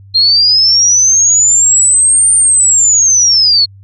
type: linear two-way sweep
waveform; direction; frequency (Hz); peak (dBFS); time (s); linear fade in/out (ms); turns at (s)
sine; up then down; 4160 to 8980 to 4275; -5; 0.14-3.66; 20; 2.34
effects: added 98 Hz sine -34 dBFS peak until 3.83 s